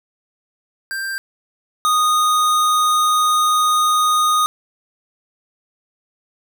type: tone pair in turn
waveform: square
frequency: 1579 / 1237.2 Hz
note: G6 / D#6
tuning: +12 / -10 cents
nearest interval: major third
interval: 422 cents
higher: first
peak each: -23 / -14 dBFS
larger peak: second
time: 0.91-1.18 / 1.85-4.46 s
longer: second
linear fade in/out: 0 ms
effects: 8-bit